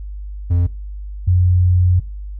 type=tone pair in turn; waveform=triangle / sine; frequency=87.4 / 90.01 Hz; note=F2 / F#2; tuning=+2 / -47 cents; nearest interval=minor second; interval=51 cents; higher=second; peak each=-10 dBFS; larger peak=neither; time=0.5-0.67 / 1.27-2 s; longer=second; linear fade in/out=10 ms; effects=noise-tail reverb RT60 0.3 s tail -19 dB re dry + added 50 Hz sine -26 dBFS peak until 2.39 s